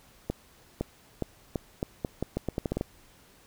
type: accelerating click train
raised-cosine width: 2 ms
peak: -15 dBFS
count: 14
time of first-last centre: 0.3-2.811 s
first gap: 510 ms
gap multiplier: 0.81
effects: pink hiss -58 dBFS RMS until 3.46 s